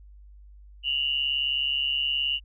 sine tone pair together, 2798 / 2937 Hz, F7 / F#7, +3 / -13 cents, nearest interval minor second, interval 84 cents, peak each -27 / -26 dBFS, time 0.83-2.4 s, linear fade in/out 50 ms, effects added 50 Hz sine -46 dBFS peak until 2.44 s

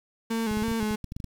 35% pulse tone with vibrato, 220 Hz, A3, in tune, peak -24 dBFS, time 0.3-0.96 s, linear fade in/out 10 ms, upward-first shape square, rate 3 Hz, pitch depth 53 cents each way
clicks, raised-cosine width 5 ms, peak -23 dBFS, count 12, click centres 0.513 / 0.572 / 0.623 / 0.683 / 0.715 / 0.829 / 0.91 / 1.043 / 1.121 / 1.165 / 1.202 / 1.243 s
effects 8-bit

